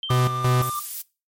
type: tone with exponential decay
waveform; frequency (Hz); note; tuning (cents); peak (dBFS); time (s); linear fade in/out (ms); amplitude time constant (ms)
sine; 3136; G7; 0; -25; 0.03-0.46; 1; 93
type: tone with vibrato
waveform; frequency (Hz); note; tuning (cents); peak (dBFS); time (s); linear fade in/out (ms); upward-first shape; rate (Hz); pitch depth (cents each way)
triangle; 1189; D6; +21; -23; 0.09-0.8; 10; sine; 7; 8
type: tone with tremolo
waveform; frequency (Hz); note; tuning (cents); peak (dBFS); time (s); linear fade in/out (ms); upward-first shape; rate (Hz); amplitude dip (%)
45% pulse; 125.8; B2; +32; -17; 0.1-0.7; 5; square; 2.9; 70
type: noise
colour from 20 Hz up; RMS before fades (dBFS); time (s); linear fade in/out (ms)
violet; -29; 0.62-1.02; 5
effects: noise-tail reverb RT60 0.3 s tail -22 dB re dry + MP3 64 kbps